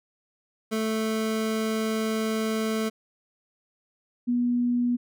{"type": "tone pair in turn", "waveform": ["25% pulse", "sine"], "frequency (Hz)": [220, 243], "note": ["A3", "B3"], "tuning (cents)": [0, -28], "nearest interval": "major second", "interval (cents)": 172, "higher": "second", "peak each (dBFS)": -21, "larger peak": "neither", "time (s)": [[0.71, 2.9], [4.27, 4.97]], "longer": "first", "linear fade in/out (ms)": 20, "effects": []}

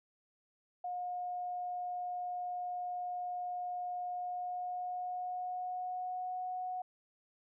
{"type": "tone with pitch glide", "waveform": "sine", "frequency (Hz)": [718, 733.9], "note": ["F5", "F#5"], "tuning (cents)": [48, -14], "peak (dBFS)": -36, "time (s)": [0.84, 6.82], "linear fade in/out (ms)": 5, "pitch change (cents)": 38, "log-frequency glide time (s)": [4.11, 6.42], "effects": []}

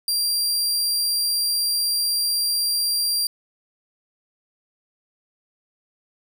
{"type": "tone", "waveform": "sawtooth", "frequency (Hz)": 4744, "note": "D8", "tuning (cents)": 17, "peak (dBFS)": -17, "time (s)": [0.08, 3.27], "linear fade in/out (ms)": 2, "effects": []}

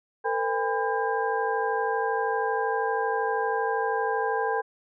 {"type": "tone cluster", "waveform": "sine", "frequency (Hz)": [450.3, 503, 810, 1005, 1602], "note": ["A4", "B4", "G#5", "B5", "G6"], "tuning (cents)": [40, 32, -43, 30, 37], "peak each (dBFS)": [-28, -34, -28, -32, -32], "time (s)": [0.24, 4.62], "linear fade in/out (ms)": 20, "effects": []}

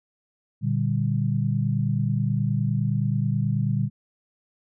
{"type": "chord", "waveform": "sine", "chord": "G minor", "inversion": "first", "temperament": "just", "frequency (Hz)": [117.6, 147, 196], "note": ["Bb2", "D3", "G3"], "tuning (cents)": [16, 2, 0], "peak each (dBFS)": [-24, -25, -27], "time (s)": [0.61, 3.9], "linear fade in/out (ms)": 50, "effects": []}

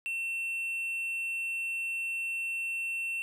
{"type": "tone with tanh clipping", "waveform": "sine", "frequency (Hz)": 2700, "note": "E7", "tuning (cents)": 41, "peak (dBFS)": -32, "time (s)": [0.06, 3.22], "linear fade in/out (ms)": 0, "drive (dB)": 5, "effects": []}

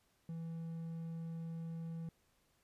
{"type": "tone", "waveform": "triangle", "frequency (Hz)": 164.81, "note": "E3", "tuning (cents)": 0, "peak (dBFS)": -39, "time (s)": [0.29, 2.09], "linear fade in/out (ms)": 2, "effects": ["pink hiss -75 dBFS RMS until 2.63 s", "resampled to 32000 Hz"]}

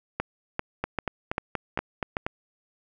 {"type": "two click trains", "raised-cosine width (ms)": 0.5, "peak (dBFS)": [-12, -11], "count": [7, 6], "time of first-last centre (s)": [[0.84, 2.265], [0.2, 2.169]], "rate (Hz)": [4.21, 2.54], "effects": []}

